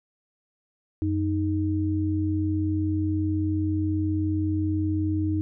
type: tone pair together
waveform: sine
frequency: 92.55 / 311.3 Hz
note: F#2 / D#4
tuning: +1 / +1 cents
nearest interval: octave + major sixth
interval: 2100 cents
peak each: -25 dBFS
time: 1.02-5.41 s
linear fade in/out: 0 ms
effects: none